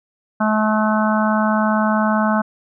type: harmonic tone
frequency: 215.3 Hz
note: A3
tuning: 37 cents flat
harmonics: 1 / 3 / 4 / 5 / 6 / 7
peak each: -17 / -22 / -23 / -24 / -25 / -25 dBFS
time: 0.4-2.42 s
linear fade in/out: 10 ms
effects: none